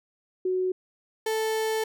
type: tone pair in turn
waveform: sine / 35% pulse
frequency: 370 / 440 Hz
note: F#4 / A4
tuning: 0 / 0 cents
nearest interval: minor third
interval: 300 cents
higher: second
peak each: -23 / -23 dBFS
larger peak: neither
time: 0.45-0.72 / 1.26-1.84 s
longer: second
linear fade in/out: 5 ms
effects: none